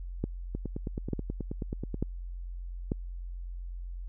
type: two click trains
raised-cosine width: 3 ms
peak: -16 / -21 dBFS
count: 4 / 14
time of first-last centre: 0.24-2.919 / 0.55-1.943 s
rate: 1.12 / 9.33 Hz
effects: added 44 Hz sine -36 dBFS peak until 4.08 s